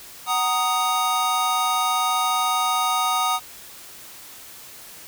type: chord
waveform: square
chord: D# minor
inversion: first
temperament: just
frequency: 746.7 / 933.4 / 1244.5 Hz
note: F#5 / A#5 / D#6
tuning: +16 / +2 / 0 cents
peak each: -26 / -27 / -23 dBFS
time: 0.26-3.4 s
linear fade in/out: 50 ms
effects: white hiss -42 dBFS RMS until 5.07 s